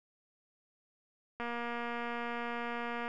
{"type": "click train", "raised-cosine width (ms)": 0.5, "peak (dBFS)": -24, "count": 399, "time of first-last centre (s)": [1.4, 3.079], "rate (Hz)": 237, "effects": []}